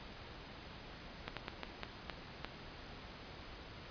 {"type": "slowing click train", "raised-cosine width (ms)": 0.3, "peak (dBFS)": -23, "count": 7, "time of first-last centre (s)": [1.28, 2.446], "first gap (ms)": 87, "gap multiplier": 1.32, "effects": ["pink hiss -51 dBFS RMS until 3.9 s", "resampled to 11025 Hz"]}